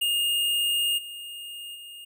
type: tone with level steps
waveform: square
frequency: 2834 Hz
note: F7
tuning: 25 cents sharp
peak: -23 / -37 / -41 dBFS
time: 0.01-2.05 s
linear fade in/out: 10 ms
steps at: 0.97 / 1.74 s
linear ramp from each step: 20 ms
effects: none